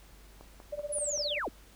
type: click train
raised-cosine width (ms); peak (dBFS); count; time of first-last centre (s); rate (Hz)
1; -35; 5; 0.41-1.176; 5.22
type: tone with tremolo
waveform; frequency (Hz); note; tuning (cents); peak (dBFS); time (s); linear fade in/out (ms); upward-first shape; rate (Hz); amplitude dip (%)
sine; 587; D5; -1; -31; 0.72-1.39; 10; sine; 17; 90
type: linear sweep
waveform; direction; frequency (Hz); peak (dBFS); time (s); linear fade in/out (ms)
sine; down; 10360 to 136.6; -31; 0.92-1.49; 10
effects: added 50 Hz sine -54 dBFS peak until 1.75 s + pink hiss -58 dBFS RMS until 1.75 s